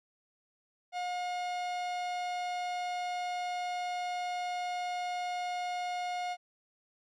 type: tone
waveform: 45% pulse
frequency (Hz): 717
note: F5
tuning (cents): +45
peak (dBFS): -33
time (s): 0.92-6.37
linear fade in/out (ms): 50
effects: low-pass 5000 Hz 12 dB/octave